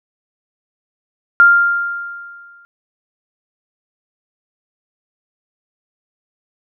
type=tone with exponential decay; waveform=sine; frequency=1396.9 Hz; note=F6; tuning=in tune; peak=-3 dBFS; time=1.4-2.65 s; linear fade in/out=0 ms; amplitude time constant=270 ms; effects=none